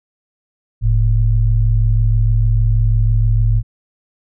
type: tone pair together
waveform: sine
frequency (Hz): 43.65 / 110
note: F1 / A2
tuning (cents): 0 / 0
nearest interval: octave + major third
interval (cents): 1600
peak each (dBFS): -13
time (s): 0.81-3.63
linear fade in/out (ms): 50
effects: none